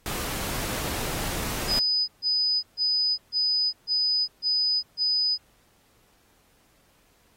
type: noise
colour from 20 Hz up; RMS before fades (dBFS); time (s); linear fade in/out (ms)
pink; -31; 0.06-1.79; 0
type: tone bursts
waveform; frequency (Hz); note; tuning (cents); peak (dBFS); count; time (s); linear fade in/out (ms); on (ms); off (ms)
sine; 4990; D#8; +4; -21; 7; 1.67-5.38; 50; 410; 140
effects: pink hiss -63 dBFS RMS until 7.36 s + AAC 48 kbps